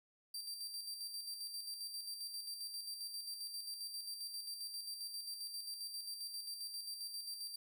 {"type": "tone with tremolo", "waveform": "sawtooth", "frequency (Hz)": 4699, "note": "D8", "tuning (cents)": 0, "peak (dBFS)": -39, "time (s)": [0.34, 7.56], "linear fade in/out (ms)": 5, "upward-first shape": "square", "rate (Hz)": 7.5, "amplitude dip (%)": 45, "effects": []}